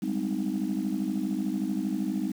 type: chord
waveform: sine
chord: Ab major seventh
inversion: third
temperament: just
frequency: 194.67 / 207.7 / 259.6 / 311.5 Hz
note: G3 / Ab3 / C4 / Eb4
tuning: -12 / 0 / -13 / +2 cents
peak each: -31 dBFS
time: 0.02-2.32 s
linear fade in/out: 10 ms
effects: tanh soft clip ceiling -20 dBFS + 8-bit

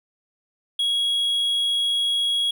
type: tone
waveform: triangle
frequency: 3318 Hz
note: G#7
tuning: 2 cents flat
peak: -18 dBFS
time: 0.79-2.51 s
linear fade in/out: 5 ms
effects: none

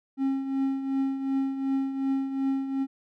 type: tone with tremolo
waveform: triangle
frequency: 270 Hz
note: C#4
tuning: 45 cents flat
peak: -20 dBFS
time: 0.17-2.87 s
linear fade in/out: 50 ms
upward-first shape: triangle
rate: 2.7 Hz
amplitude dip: 65%
effects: none

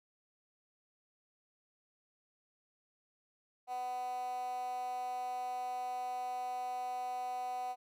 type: tone with high-pass filter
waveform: 15% pulse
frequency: 250 Hz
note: B3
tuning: 21 cents sharp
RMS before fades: -39 dBFS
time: 3.67-7.76 s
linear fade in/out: 50 ms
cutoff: 720 Hz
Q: 8.6
effects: none

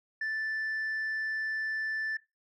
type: tone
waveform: sine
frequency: 1760 Hz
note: A6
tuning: in tune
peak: -28 dBFS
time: 0.21-2.17 s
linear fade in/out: 5 ms
effects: noise-tail reverb RT60 0.2 s tail -19 dB re dry + tanh soft clip ceiling -29 dBFS

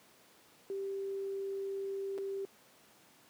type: tone with dropouts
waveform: sine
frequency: 392 Hz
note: G4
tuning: in tune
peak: -35 dBFS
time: 0.7-2.45 s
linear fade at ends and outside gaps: 0 ms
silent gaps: 2.179-2.185 s
effects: pink hiss -62 dBFS RMS until 3.29 s + high-pass 200 Hz 12 dB/octave

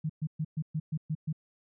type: tone bursts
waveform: sine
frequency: 155.56 Hz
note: D#3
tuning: in tune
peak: -28 dBFS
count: 8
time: 0.04-1.328 s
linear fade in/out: 10 ms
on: 56 ms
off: 120 ms
effects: none

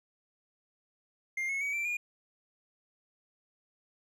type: tone with pitch steps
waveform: triangle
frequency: 2110 / 2186 / 2264 / 2345 / 2429 Hz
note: C7 / C#7 / C#7 / D7 / D#7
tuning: +14 / -25 / +36 / -3 / -42 cents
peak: -29 dBFS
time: 1.37-1.97 s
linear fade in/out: 5 ms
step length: 120 ms
effects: none

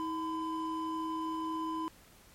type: tone pair together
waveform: triangle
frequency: 320.1 / 1012.7 Hz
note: D#4 / B5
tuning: +49 / +43 cents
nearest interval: octave + minor sixth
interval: 1994 cents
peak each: -34 / -34 dBFS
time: 0-1.88 s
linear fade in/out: 0 ms
effects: pink hiss -59 dBFS RMS until 2.34 s + MP3 64 kbps

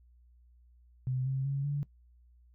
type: tone with pitch steps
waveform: sine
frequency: 128.8 / 133.57 / 138.52 / 143.66 Hz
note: C3 / C3 / C#3 / D3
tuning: -27 / +36 / -1 / -38 cents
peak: -29 dBFS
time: 1.07-1.83 s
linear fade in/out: 0 ms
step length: 190 ms
effects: noise-tail reverb RT60 0.1 s tail -19 dB re dry + added 60 Hz sine -58 dBFS peak until 2.54 s

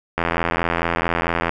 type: click train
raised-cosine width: 0.5 ms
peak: -4 dBFS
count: 112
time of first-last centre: 0.18-1.494 s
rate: 84.5 Hz
effects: none

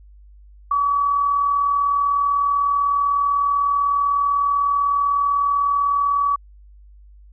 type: tone with amplitude modulation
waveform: sine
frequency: 1139 Hz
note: C#6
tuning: 47 cents sharp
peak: -14 dBFS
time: 0.71-6.36 s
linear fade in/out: 5 ms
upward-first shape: sine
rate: 40 Hz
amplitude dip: 40%
effects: added 50 Hz sine -43 dBFS peak until 7.32 s

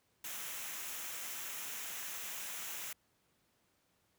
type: noise with comb filter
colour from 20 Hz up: white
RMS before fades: -43 dBFS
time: 0.24-2.93 s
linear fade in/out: 5 ms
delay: 0.22 ms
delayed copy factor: -0.5
effects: pink hiss -75 dBFS RMS until 4.18 s + high-pass 80 Hz 12 dB/octave

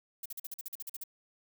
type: noise bursts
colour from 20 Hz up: violet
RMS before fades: -40 dBFS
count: 12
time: 0.23-1.038 s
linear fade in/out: 5 ms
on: 27 ms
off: 44 ms
effects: none

